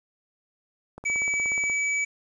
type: click train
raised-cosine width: 1 ms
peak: -26 dBFS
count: 13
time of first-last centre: 0.98-1.699 s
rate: 16.7 Hz
type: tone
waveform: square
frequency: 2290 Hz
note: D7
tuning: 44 cents flat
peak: -24 dBFS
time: 1.05-2.05 s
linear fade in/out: 10 ms
effects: resampled to 22050 Hz + 9-bit